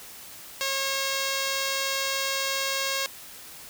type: tone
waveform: 5% pulse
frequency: 543 Hz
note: C#5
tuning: 36 cents flat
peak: -14 dBFS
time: 0.61-3.06 s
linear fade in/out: 0 ms
effects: white hiss -44 dBFS RMS until 3.69 s